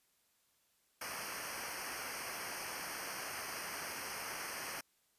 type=noise with comb filter; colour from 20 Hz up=pink; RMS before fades=-43 dBFS; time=1.01-4.81 s; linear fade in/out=5 ms; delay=0.27 ms; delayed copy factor=-1; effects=white hiss -75 dBFS RMS until 5.18 s + resampled to 32000 Hz